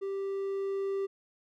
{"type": "tone with level ramp", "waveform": "triangle", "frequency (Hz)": 392, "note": "G4", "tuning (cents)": 0, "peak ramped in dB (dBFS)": [-30, -27], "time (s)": [0.01, 1.07], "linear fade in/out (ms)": 20, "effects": []}